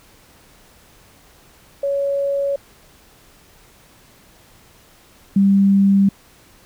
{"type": "tone pair in turn", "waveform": "sine", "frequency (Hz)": [559, 197.07], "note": ["C#5", "G3"], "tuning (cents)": [14, 9], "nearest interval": "octave + tritone", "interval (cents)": 1805, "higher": "first", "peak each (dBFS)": [-17, -10], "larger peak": "second", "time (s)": [[1.83, 2.56], [5.36, 6.09]], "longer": "neither", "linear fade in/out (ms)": 5, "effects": ["pink hiss -50 dBFS RMS until 6.65 s"]}